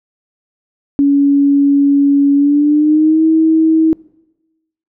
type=tone with pitch glide; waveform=sine; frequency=281.8 to 320 Hz; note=C#4 to D#4; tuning=+29 to +49 cents; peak=-7 dBFS; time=0.99-3.93 s; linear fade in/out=0 ms; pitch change=+220 cents; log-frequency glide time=2.35-3.24 s; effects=noise-tail reverb RT60 1.0 s tail -23 dB re dry